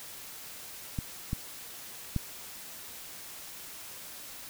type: clicks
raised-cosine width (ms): 5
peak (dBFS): -19 / -18 / -16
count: 3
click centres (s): 0.988 / 1.331 / 2.163
effects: white hiss -45 dBFS RMS until 4.49 s